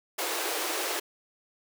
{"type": "high-pass noise", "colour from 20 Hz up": "pink", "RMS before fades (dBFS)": -31, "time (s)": [0.18, 1], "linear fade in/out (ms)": 10, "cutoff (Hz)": 310, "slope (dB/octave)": 96, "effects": []}